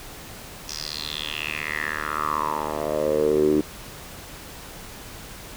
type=tone with band-pass filter sweep; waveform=10% pulse; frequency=75.9 Hz; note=D#2; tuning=42 cents flat; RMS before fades=-25 dBFS; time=0.68-3.61 s; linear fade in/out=5 ms; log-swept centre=5700 to 320 Hz; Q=5.8; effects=pink hiss -40 dBFS RMS until 5.56 s